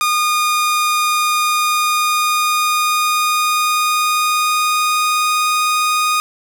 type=tone with pitch glide; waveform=sawtooth; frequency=1223 to 1235.8 Hz; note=D#6 to D#6; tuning=-30 to -12 cents; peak=-10 dBFS; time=0.01-6.2 s; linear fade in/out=0 ms; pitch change=+18 cents; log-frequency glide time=1.38-5.57 s; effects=none